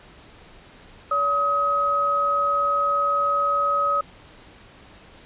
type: tone pair together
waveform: sine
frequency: 570 / 1267.8 Hz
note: C#5 / D#6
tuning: +48 / +32 cents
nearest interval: octave + major second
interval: 1384 cents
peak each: -27 / -19 dBFS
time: 1.11-4.01 s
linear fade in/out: 5 ms
effects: pink hiss -48 dBFS RMS until 5.25 s + resampled to 8000 Hz